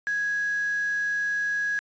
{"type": "tone with quantisation", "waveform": "sine", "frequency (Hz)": 1661.2, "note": "G#6", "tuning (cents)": 0, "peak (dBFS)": -24, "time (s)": [0.07, 1.79], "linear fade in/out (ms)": 0, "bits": 6, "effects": ["resampled to 16000 Hz"]}